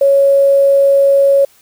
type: tone with quantisation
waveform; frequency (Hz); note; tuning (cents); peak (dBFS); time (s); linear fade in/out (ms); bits
sine; 554.4; C#5; 0; -6; 0.01-1.45; 5; 6
effects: white hiss -49 dBFS RMS until 1.61 s